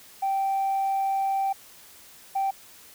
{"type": "tone pair in turn", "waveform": "sine", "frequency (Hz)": [780, 780], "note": ["G5", "G5"], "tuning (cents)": [-9, -9], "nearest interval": "unison", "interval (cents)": 0, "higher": "neither", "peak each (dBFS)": -21, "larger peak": "neither", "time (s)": [[0.22, 1.53], [2.35, 2.51]], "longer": "first", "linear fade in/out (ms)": 10, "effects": ["tanh soft clip ceiling -20 dBFS", "white hiss -50 dBFS RMS until 2.94 s"]}